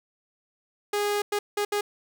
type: tone bursts at uneven times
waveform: sawtooth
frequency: 411.9 Hz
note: G#4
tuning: 14 cents flat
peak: -20 dBFS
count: 4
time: 0.93-1.22 / 1.32-1.39 / 1.57-1.65 / 1.72-1.81 s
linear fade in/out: 5 ms
effects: none